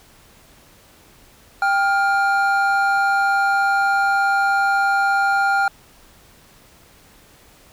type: tone pair together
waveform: triangle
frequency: 790.4 / 1407 Hz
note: G5 / F6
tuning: +14 / +12 cents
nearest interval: minor seventh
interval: 998 cents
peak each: -16 / -16 dBFS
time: 1.62-5.68 s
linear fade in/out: 2 ms
effects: pink hiss -50 dBFS RMS until 7.72 s